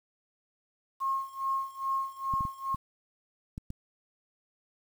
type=tone with tremolo; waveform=sine; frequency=1078 Hz; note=C#6; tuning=49 cents flat; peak=-26 dBFS; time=1-2.76 s; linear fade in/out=20 ms; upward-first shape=sine; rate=2.4 Hz; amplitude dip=90%
type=clicks; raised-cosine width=5 ms; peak=-25 dBFS; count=6; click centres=2.338 / 2.408 / 2.452 / 2.746 / 3.579 / 3.704 s
effects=9-bit